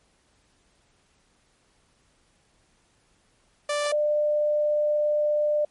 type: tone pair in turn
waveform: sawtooth / sine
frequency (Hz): 587.3 / 597.2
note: D5 / D5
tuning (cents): 0 / +29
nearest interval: unison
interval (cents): 29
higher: second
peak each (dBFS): -20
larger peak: neither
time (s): 3.69-3.92 / 3.92-5.65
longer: second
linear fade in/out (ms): 5
effects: pink hiss -65 dBFS RMS until 5.7 s + MP3 48 kbps